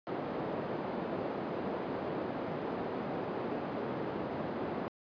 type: band-pass noise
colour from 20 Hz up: white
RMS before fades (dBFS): -37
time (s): 0.07-4.88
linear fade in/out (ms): 0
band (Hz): 180 to 550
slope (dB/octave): 12
effects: resampled to 11025 Hz